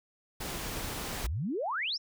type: noise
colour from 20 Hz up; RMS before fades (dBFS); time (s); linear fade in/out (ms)
pink; -37; 0.4-1.27; 10
type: exponential sweep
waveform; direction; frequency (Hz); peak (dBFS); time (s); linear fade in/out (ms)
sine; up; 45.53 to 5770; -30; 1.23-1.98; 20
effects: none